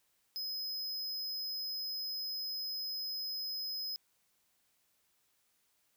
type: tone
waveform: square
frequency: 5070 Hz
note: D#8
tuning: 32 cents sharp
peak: -37 dBFS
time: 0.36-3.96 s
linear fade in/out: 0 ms
effects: white hiss -75 dBFS RMS until 5.96 s